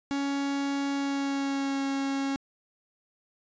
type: tone with pitch glide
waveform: 45% pulse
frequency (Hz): 279.1 to 274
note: C#4 to C#4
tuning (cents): +12 to -20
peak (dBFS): -27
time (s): 0.11-2.36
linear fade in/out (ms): 0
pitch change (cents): -32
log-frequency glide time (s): 0.94-1.83
effects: resampled to 16000 Hz